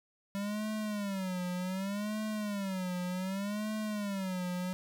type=tone with vibrato; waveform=square; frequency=196.7 Hz; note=G3; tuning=6 cents sharp; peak=-34 dBFS; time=0.35-4.73 s; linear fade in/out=0 ms; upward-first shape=sine; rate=0.66 Hz; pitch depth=160 cents each way; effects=none